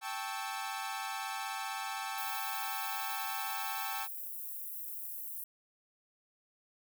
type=chord; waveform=sawtooth; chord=A dominant seventh; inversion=third; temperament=equal with one note detuned; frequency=784 / 880 / 1108.7 / 1310.2 Hz; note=G5 / A5 / C#6 / E6; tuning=0 / 0 / 0 / -11 cents; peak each=-37 / -38 / -41 / -40 dBFS; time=0.01-4.08 s; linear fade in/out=50 ms
type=high-pass noise; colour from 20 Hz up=white; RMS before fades=-42 dBFS; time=2.18-5.44 s; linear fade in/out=2 ms; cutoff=12000 Hz; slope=24 dB/octave
effects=none